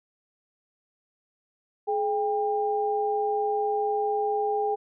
sine tone pair together, 423.3 / 799 Hz, G#4 / G5, +33 / +33 cents, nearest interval major seventh, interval 1100 cents, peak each -26 dBFS, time 1.87-4.76 s, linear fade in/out 20 ms, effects none

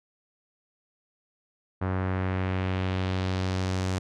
sawtooth tone with low-pass filter sweep, 93.3 Hz, F#2, 15 cents sharp, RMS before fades -28 dBFS, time 1.81-3.99 s, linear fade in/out 10 ms, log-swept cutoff 1400 to 7400 Hz, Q 1.4, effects none

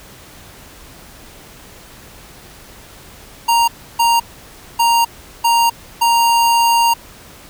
square tone bursts at uneven times, 932.3 Hz, A#5, in tune, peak -11 dBFS, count 5, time 3.48-3.68 / 3.99-4.2 / 4.79-5.05 / 5.44-5.7 / 6.01-6.94 s, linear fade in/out 10 ms, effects pink hiss -40 dBFS RMS until 7.49 s

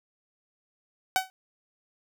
sawtooth tone with exponential decay, 755 Hz, F#5, 35 cents sharp, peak -14 dBFS, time 1.16-1.3 s, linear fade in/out 0 ms, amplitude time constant 30 ms, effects none

